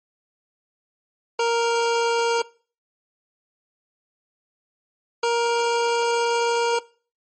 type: tone pair in turn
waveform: 25% pulse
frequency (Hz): 466.2 / 469.4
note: A#4 / A#4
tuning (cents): 0 / +12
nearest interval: unison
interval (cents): 12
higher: second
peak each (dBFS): -15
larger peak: neither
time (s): 1.39-2.42 / 5.23-6.79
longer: second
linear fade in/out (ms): 5
effects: noise-tail reverb RT60 0.4 s tail -21 dB re dry + MP3 32 kbps